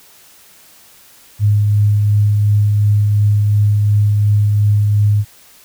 sine tone with tremolo, 103.83 Hz, G#2, in tune, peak -8 dBFS, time 1.39-5.25 s, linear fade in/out 50 ms, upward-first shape triangle, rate 2.8 Hz, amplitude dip 25%, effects white hiss -45 dBFS RMS until 5.64 s

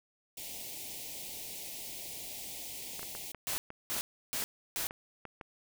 white band-stop noise, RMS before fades -43 dBFS, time 0.37-3.32 s, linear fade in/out 5 ms, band 860 to 2100 Hz, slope 48 dB/octave
clicks, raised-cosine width 0.5 ms, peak -28 dBFS, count 12, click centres 2.994 / 3.03 / 3.151 / 3.347 / 3.533 / 3.564 / 3.704 / 3.966 / 4.424 / 4.909 / 5.253 / 5.412 s
white noise bursts, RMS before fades -35 dBFS, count 4, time 3.47-4.87 s, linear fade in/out 0 ms, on 110 ms, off 320 ms
effects none

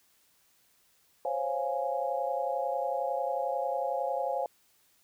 sine chord, Db major seventh, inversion third, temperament equal, 523.3 / 554.4 / 698.5 / 830.6 Hz, C5 / Db5 / F5 / Ab5, 0 / 0 / 0 / 0 cents, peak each -34 dBFS, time 1.25-4.46 s, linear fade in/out 2 ms, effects white hiss -67 dBFS RMS until 5.03 s

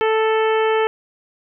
harmonic tone, 440 Hz, A4, in tune, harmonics 1 / 2 / 3 / 4 / 5 / 6 / 7, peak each -16 / -22 / -26 / -28 / -30 / -32 / -33 dBFS, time 0.01-0.87 s, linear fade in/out 0 ms, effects none

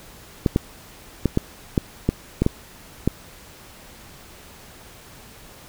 clicks, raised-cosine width 3 ms, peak -4 dBFS, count 9, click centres 0.462 / 0.561 / 1.257 / 1.374 / 1.778 / 2.09 / 2.42 / 2.464 / 3.076 s, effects pink hiss -45 dBFS RMS until 5.68 s

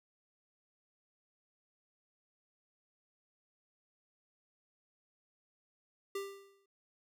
square tone with exponential decay, 395.3 Hz, G4, 15 cents sharp, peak -35 dBFS, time 6.15-6.66 s, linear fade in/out 5 ms, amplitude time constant 110 ms, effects none

